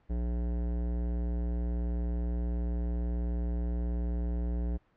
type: tone with hard clipping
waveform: sine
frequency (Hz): 59.3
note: A#1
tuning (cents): +30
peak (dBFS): -31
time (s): 0.09-4.78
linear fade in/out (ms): 20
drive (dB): 16
effects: pink hiss -68 dBFS RMS until 4.96 s + low-pass 2000 Hz 12 dB/octave